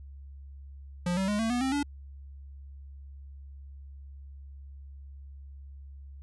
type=tone with pitch steps; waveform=square; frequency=176.6 / 191.47 / 207.6 / 225.1 / 244 / 264.6 / 286.9 Hz; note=F3 / G3 / G#3 / A3 / B3 / C4 / D4; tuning=+20 / -40 / 0 / +40 / -21 / +20 / -40 cents; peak=-27 dBFS; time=1.06-1.83 s; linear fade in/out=5 ms; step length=110 ms; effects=added 69 Hz sine -43 dBFS peak until 6.22 s + resampled to 24000 Hz